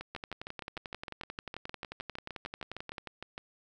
two click trains, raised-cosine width 0.3 ms, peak -24 / -23 dBFS, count 23 / 33, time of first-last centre 0.01-3.379 / 0.15-2.982 s, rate 6.53 / 11.3 Hz, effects none

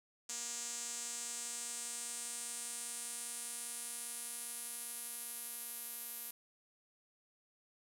sawtooth tone with band-pass filter sweep, 237.5 Hz, A#3, 33 cents sharp, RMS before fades -44 dBFS, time 0.29-6.31 s, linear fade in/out 5 ms, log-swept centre 7300 to 12000 Hz, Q 3.7, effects none

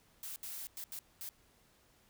blue noise bursts at uneven times, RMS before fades -44 dBFS, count 5, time 0.23-0.36 / 0.43-0.67 / 0.77-0.84 / 0.92-0.99 / 1.21-1.29 s, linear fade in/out 0 ms, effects pink hiss -68 dBFS RMS until 2.09 s

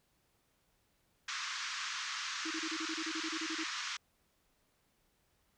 pink band-pass noise, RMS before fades -40 dBFS, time 1.28-3.97 s, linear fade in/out 5 ms, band 1100 to 6700 Hz, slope 48 dB/octave
sine tone bursts, 321 Hz, E4, 46 cents flat, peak -38 dBFS, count 14, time 2.45-3.64 s, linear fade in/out 10 ms, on 59 ms, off 28 ms
effects pink hiss -75 dBFS RMS until 5.57 s

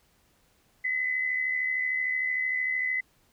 sine tone pair together, 1950.8 / 2024 Hz, B6 / B6, -22 / +42 cents, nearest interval minor second, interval 64 cents, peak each -35 / -26 dBFS, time 0.84-3.01 s, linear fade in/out 10 ms, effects pink hiss -66 dBFS RMS until 3.32 s

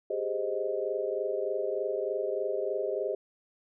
sine chord, Ab major seventh, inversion third, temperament equal, 392 / 415.3 / 523.3 / 622.3 Hz, G4 / Ab4 / C5 / Eb5, 0 / 0 / 0 / 0 cents, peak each -34 dBFS, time 0.1-3.15 s, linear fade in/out 5 ms, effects none

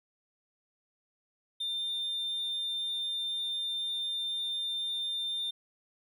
triangle tone, 3602 Hz, A7, 40 cents sharp, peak -29 dBFS, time 1.6-5.51 s, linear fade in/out 10 ms, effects tanh soft clip ceiling -26 dBFS

